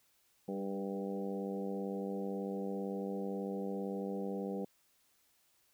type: harmonic tone with a mistuned harmonic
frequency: 98 Hz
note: G2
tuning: in tune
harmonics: 2 / 3 / 4 / 5 / 6 / 7 / 8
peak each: -39 / -45 / -43 / -42 / -51 / -53 / -50 dBFS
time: 0.48-4.65 s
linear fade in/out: 5 ms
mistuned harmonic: 4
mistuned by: +22 cents
effects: white hiss -72 dBFS RMS until 5.73 s